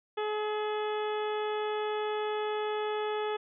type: harmonic tone with a mistuned harmonic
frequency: 424.8 Hz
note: G#4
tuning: 39 cents sharp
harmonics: 1 / 2 / 3 / 4 / 5 / 6 / 7 / 8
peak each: -31 / -36 / -40 / -45 / -48 / -48 / -50 / -46 dBFS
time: 0.17-3.37 s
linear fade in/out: 10 ms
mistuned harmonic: 5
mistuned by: -36 cents
effects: none